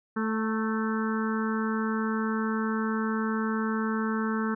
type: harmonic tone with a mistuned harmonic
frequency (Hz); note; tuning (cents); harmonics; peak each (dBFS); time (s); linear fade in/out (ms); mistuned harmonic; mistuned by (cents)
220; A3; 0; 1 / 2 / 4 / 5 / 6 / 7 / 8; -27 / -34 / -40 / -37 / -36 / -37 / -44; 0.16-4.55; 10; 4; +24
effects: none